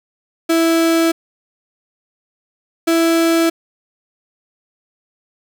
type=tone pair in turn; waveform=35% pulse; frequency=329.6 / 330.9 Hz; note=E4 / E4; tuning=0 / +7 cents; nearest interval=unison; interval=7 cents; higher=second; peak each=-10 dBFS; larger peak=neither; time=0.49-1.12 / 2.87-3.5 s; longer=neither; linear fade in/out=10 ms; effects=none